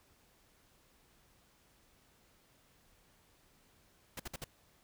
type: noise bursts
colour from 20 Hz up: pink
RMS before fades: -42 dBFS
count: 4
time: 4.17-4.443 s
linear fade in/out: 5 ms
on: 27 ms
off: 55 ms
effects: pink hiss -68 dBFS RMS until 4.83 s